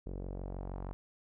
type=tone with low-pass filter sweep; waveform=sawtooth; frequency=46.41 Hz; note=F#1; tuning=6 cents sharp; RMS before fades=-41 dBFS; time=0.06-0.93 s; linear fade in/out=0 ms; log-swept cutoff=440 to 1000 Hz; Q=1.7; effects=none